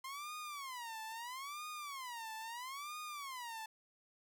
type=tone with vibrato; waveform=sawtooth; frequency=1040 Hz; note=C6; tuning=11 cents flat; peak=-40 dBFS; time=0.04-3.66 s; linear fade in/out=5 ms; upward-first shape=sine; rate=0.76 Hz; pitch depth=290 cents each way; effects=none